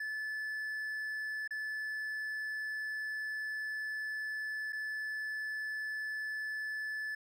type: tone with dropouts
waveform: triangle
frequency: 1735 Hz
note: A6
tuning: 25 cents flat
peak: -34 dBFS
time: 0-7.15 s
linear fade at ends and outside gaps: 5 ms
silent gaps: 1.477-1.507 / 4.724-4.729 s
effects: none